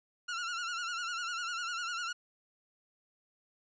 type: tone with vibrato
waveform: sawtooth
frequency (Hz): 1396.9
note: F6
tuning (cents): 0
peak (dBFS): -31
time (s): 0.28-2.13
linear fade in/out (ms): 10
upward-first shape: sine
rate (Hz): 10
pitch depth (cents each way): 78
effects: resampled to 16000 Hz